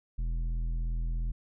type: tone with tanh clipping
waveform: sine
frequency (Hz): 41.43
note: E1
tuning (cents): +9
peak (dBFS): -30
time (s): 0.18-1.32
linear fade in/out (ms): 10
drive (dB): 9
effects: none